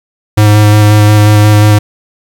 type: tone with vibrato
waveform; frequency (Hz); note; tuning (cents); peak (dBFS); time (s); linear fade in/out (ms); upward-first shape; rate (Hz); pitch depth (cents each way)
square; 105.3; G#2; +24; -3; 0.37-1.79; 10; square; 5.6; 11
effects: 7-bit